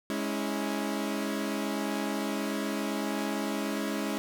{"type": "chord", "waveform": "sawtooth", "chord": "C# minor", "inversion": "second", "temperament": "equal with one note detuned", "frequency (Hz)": [207.7, 277.2, 325.1], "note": ["G#3", "C#4", "E4"], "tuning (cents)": [0, 0, -24], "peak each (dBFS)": [-29, -30, -32], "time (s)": [0.1, 4.18], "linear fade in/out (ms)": 0, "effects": []}